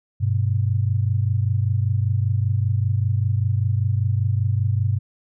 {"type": "tone pair together", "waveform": "sine", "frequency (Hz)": [99, 124.12], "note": ["G2", "B2"], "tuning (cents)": [18, 9], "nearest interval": "major third", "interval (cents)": 391, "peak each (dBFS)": [-19, -22], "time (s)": [0.2, 4.99], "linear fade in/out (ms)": 20, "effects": []}